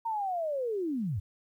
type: linear sweep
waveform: sine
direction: down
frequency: 930 to 81 Hz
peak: -29 dBFS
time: 0.05-1.2 s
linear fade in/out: 10 ms
effects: 11-bit